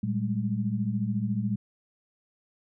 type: tone cluster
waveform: sine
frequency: 115 / 195.1 / 209.1 Hz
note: A#2 / G3 / G#3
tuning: -23 / -8 / +12 cents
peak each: -30 dBFS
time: 0.03-1.56 s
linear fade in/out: 5 ms
effects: none